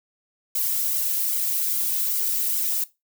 violet noise with flanger, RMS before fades -24 dBFS, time 0.55-2.84 s, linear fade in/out 5 ms, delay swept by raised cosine 1.1 to 2.6 ms, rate 2.5 Hz, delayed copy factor -0.75, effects noise-tail reverb RT60 0.2 s tail -17 dB re dry

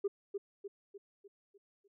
sine tone with echo, 400.3 Hz, G4, 36 cents sharp, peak -28 dBFS, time 0.04-0.08 s, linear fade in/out 10 ms, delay 300 ms, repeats 6, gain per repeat -6 dB, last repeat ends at 1.88 s, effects tanh soft clip ceiling -27 dBFS

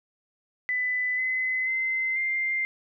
sine tone with pitch steps, 1999 / 2032 / 2065 / 2098 Hz, B6 / B6 / C7 / C7, +20 / +49 / -23 / +4 cents, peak -24 dBFS, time 0.69-2.65 s, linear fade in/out 0 ms, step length 490 ms, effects none

